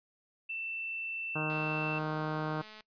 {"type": "tone", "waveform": "sine", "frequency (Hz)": 2672, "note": "E7", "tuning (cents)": 23, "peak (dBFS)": -35, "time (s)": [0.49, 1.99], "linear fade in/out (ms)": 10}
{"type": "harmonic tone", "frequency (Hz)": 154.7, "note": "D#3", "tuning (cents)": -10, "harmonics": [1, 2, 3, 4, 5, 6, 7, 8, 9, 10], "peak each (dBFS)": [-36, -39, -41, -42, -43, -44, -44, -45, -46, -46], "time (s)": [1.35, 2.62], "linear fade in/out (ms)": 10}
{"type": "click train", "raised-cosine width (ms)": 0.2, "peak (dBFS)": -33, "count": 282, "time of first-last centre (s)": [1.5, 2.807], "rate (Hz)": 215}
{"effects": ["noise-tail reverb RT60 0.1 s tail -21 dB re dry", "resampled to 11025 Hz"]}